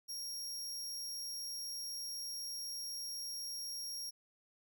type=tone; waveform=sawtooth; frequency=5588 Hz; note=F8; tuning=in tune; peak=-38 dBFS; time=0.08-4.11 s; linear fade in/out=20 ms; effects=none